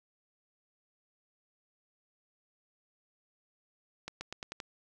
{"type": "accelerating click train", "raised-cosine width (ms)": 0.2, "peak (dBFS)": -22, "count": 6, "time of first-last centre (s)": [4.08, 4.602], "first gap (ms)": 130, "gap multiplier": 0.89, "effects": []}